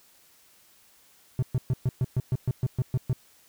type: tone bursts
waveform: triangle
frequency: 127.3 Hz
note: C3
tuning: 47 cents flat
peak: -19 dBFS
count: 12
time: 1.39-3.13 s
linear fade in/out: 2 ms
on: 35 ms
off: 120 ms
effects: white hiss -59 dBFS RMS until 3.48 s